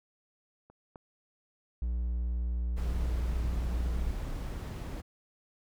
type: clicks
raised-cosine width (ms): 1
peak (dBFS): -41 / -32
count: 2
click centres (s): 0.7 / 0.958
type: tone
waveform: triangle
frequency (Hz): 59.6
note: A#1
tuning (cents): +39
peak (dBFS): -27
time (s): 1.82-4.11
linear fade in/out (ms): 0
type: noise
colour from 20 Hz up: brown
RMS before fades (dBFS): -37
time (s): 2.76-5.02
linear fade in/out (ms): 20
effects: none